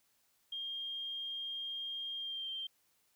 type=tone with pitch glide; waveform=sine; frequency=3216 to 3157 Hz; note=G7 to G7; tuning=+44 to +12 cents; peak=-38 dBFS; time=0.52-2.67 s; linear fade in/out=5 ms; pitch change=-32 cents; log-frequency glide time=2.16-2.5 s; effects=white hiss -74 dBFS RMS until 3.15 s